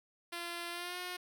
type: tone with pitch glide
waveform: 5% pulse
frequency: 343.9 to 360 Hz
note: F4 to F#4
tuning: -27 to -47 cents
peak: -28 dBFS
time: 0.32-1.17 s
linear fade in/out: 10 ms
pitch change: +80 cents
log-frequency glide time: 0.7-0.98 s
effects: none